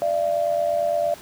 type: tone pair together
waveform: sine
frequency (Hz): 591 / 679.8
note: D5 / F5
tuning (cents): +11 / -47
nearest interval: major second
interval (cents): 242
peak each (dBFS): -22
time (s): 0.02-1.14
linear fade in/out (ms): 0
effects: pink hiss -43 dBFS RMS until 1.21 s + high-pass 80 Hz 12 dB/octave